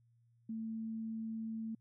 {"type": "tone", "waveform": "sine", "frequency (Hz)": 222.9, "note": "A3", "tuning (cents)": 23, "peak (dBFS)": -38, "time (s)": [0.49, 1.75], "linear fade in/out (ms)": 5, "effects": ["added 117 Hz sine -67 dBFS peak until 1.8 s"]}